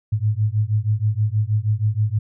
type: beating tone pair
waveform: sine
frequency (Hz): 103.83 / 110.13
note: G#2 / A2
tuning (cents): 0 / +2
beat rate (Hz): 6.3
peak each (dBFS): -20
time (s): 0.12-2.19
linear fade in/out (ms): 10
effects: none